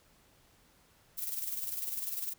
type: noise with tremolo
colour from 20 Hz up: violet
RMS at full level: -35 dBFS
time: 1.17-2.34 s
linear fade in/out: 20 ms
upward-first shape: square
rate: 20 Hz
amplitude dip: 50%
effects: pink hiss -65 dBFS RMS until 2.38 s